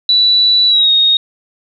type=tone with pitch glide; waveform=sine; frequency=3952 to 3730 Hz; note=B7 to A#7; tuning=0 to 0 cents; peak=-7 dBFS; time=0.09-1.17 s; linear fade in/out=2 ms; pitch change=-100 cents; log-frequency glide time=0.67-0.91 s; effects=none